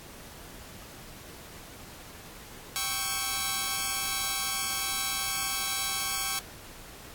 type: chord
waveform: 5% pulse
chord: C# diminished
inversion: second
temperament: equal with one note detuned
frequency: 784 / 1108.7 / 1307.1 Hz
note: G5 / C#6 / E6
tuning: 0 / 0 / -15 cents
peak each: -22 / -19 / -24 dBFS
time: 2.76-6.39 s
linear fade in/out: 0 ms
effects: pink hiss -47 dBFS RMS until 7.14 s + AAC 64 kbps